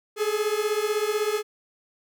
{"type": "beating tone pair", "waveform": "45% pulse", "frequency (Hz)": [415.7, 431.7], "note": ["G#4", "A4"], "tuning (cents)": [2, -33], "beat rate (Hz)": 16, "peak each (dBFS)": -26, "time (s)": [0.16, 1.43], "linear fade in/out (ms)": 50, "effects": []}